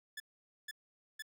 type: tone bursts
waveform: sawtooth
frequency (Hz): 1731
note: A6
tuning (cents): -29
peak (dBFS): -38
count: 3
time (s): 0.17-1.223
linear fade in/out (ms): 5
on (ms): 31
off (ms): 480
effects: none